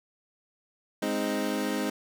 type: chord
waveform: 25% pulse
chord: Ab major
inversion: none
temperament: equal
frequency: 207.7 / 261.6 / 311.1 Hz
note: Ab3 / C4 / Eb4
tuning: 0 / 0 / 0 cents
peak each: -28 dBFS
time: 1.02-1.9 s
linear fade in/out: 5 ms
effects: none